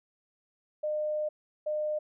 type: tone pair in turn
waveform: sine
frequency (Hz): 607 / 607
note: D#5 / D#5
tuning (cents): -43 / -43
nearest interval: unison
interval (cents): 0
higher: neither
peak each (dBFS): -28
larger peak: neither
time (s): 0.83-1.29 / 1.66-1.99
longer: first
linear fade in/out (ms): 10
effects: none